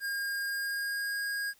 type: tone with pitch glide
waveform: square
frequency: 1617 to 1633 Hz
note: G#6 to G#6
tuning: -47 to -30 cents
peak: -32 dBFS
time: 0-1.54 s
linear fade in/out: 50 ms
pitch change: +17 cents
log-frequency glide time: 0.46-1.16 s
effects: white hiss -64 dBFS RMS until 1.59 s